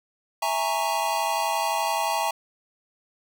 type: chord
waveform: square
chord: A# half-diminished seventh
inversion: second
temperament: equal with one note detuned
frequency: 659.3 / 830.6 / 922.2 / 1108.7 Hz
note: E5 / G#5 / A#5 / C#6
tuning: 0 / 0 / -19 / 0 cents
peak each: -31 / -28 / -28 / -33 dBFS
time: 0.42-2.31 s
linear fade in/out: 5 ms
effects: 10-bit